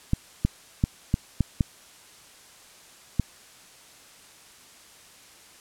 clicks, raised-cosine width 5 ms, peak -8 dBFS, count 7, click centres 0.134 / 0.45 / 0.839 / 1.141 / 1.407 / 1.608 / 3.197 s, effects white hiss -51 dBFS RMS until 5.6 s + low-pass 10000 Hz 12 dB/octave

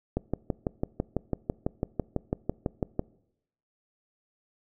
click train, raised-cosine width 2 ms, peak -13 dBFS, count 18, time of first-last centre 0.17-2.994 s, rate 6.02 Hz, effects noise-tail reverb RT60 0.8 s tail -23 dB re dry

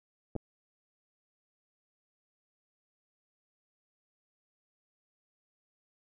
clicks, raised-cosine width 2 ms, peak -27 / -21 dBFS, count 2, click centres 0.354 / 0.363 s, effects none

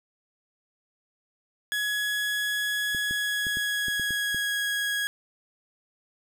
30% pulse tone with pitch glide, 1680 to 1655.9 Hz, G#6 to G#6, +19 to -6 cents, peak -23 dBFS, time 1.72-5.07 s, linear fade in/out 0 ms, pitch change -25 cents, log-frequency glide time 2.95-4.57 s
clicks, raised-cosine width 3 ms, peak -26 dBFS, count 8, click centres 2.948 / 3.11 / 3.468 / 3.571 / 3.883 / 3.997 / 4.107 / 4.346 s
effects none

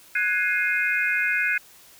sine chord, Ab dominant seventh, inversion third, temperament equal with one note detuned, 1480 / 1661.2 / 2122 / 2489 Hz, Gb6 / Ab6 / C7 / Eb7, 0 / 0 / +24 / 0 cents, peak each -26 dBFS, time 0.15-1.58 s, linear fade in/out 5 ms, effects white hiss -51 dBFS RMS until 1.99 s

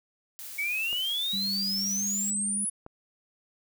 blue noise, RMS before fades -41 dBFS, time 0.39-2.3 s, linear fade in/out 0 ms
sine exponential sweep, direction up, 2223 to 10420 Hz, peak -27 dBFS, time 0.58-2.7 s, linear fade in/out 10 ms
clicks, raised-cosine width 1 ms, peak -30 / -28 dBFS, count 2, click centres 0.929 / 2.864 s
sine tone with pitch glide, 196 to 203.7 Hz, G3 to G#3, 0 to -33 cents, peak -34 dBFS, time 1.33-2.65 s, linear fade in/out 5 ms, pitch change +67 cents, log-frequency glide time 1.7-2.24 s
effects none

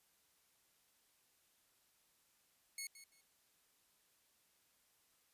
10% pulse tone with echo, 2191 Hz, C#7, 21 cents flat, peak -34 dBFS, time 2.78-2.87 s, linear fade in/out 2 ms, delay 170 ms, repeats 2, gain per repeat -13 dB, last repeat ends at 3.21 s, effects white hiss -75 dBFS RMS until 5.33 s + resampled to 32000 Hz

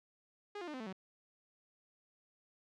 sawtooth tone with pitch steps, 411.4 / 352 / 301.2 / 257.7 / 220.5 / 188.63 Hz, G#4 / F4 / D4 / C4 / A3 / F#3, -16 / +14 / +44 / -26 / +4 / +34 cents, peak -38 dBFS, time 0.55-0.928 s, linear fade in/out 5 ms, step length 63 ms, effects low-pass 4000 Hz 12 dB/octave

